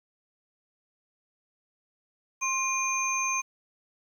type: tone cluster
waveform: sine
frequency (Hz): 1055 / 2425 / 6300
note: C6 / D#7 / G8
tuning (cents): +14 / -45 / +8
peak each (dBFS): -30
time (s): 2.41-3.42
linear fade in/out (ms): 20
effects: 9-bit